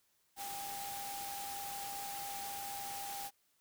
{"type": "tone in noise", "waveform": "sine", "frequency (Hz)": 800, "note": "G5", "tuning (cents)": 35, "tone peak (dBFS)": -43, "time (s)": [0.36, 3.31], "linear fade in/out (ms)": 50, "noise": "white", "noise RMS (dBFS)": -45, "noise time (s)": [0.36, 3.31], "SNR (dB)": -1, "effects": ["white hiss -75 dBFS RMS until 3.6 s"]}